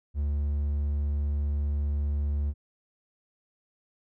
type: tone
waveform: triangle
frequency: 72.5 Hz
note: D2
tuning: 22 cents flat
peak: -23 dBFS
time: 0.14-2.54 s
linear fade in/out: 50 ms
effects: none